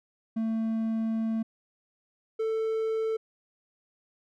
triangle tone pair in turn, 223.5 / 443.4 Hz, A3 / A4, +27 / +13 cents, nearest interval octave, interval 1186 cents, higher second, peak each -24 / -24 dBFS, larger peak neither, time 0.36-1.43 / 2.39-3.17 s, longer first, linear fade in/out 10 ms, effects none

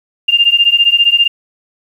sine beating tone pair, 2794 / 2809 Hz, F7 / F7, 0 / +9 cents, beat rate 15 Hz, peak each -10 dBFS, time 0.28-1.28 s, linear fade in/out 10 ms, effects 7-bit

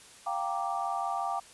sine chord, G minor seventh, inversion third, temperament equal, 698.5 / 784 / 932.3 / 1174.7 Hz, F5 / G5 / Bb5 / D6, 0 / 0 / 0 / 0 cents, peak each -35 / -33 / -38 / -35 dBFS, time 0.26-1.4 s, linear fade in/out 10 ms, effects white hiss -53 dBFS RMS until 1.53 s + resampled to 24000 Hz

